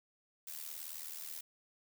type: noise with amplitude modulation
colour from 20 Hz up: blue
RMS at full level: -42 dBFS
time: 0.47-1.41 s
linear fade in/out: 5 ms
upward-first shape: sine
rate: 78.6 Hz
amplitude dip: 75%
effects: none